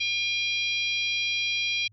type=harmonic tone with a mistuned harmonic; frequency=802 Hz; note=G5; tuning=39 cents sharp; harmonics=3 / 4 / 5 / 6 / 7; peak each=-27 / -30 / -34 / -38 / -40 dBFS; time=0-1.88 s; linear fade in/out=10 ms; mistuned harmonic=4; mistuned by=+24 cents; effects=added 105 Hz sine -55 dBFS peak until 1.92 s